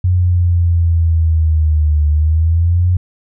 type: linear two-way sweep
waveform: sine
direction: down then up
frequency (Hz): 90.9 to 74.4 to 90.9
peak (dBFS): -9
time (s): 0.04-2.97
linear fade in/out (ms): 5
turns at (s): 2.07
effects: none